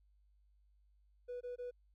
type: tone bursts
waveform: triangle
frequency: 491.2 Hz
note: B4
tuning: 9 cents flat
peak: -38 dBFS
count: 3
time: 1.28-1.712 s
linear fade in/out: 20 ms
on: 130 ms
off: 21 ms
effects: tanh soft clip ceiling -37 dBFS + added 50 Hz sine -67 dBFS peak until 1.94 s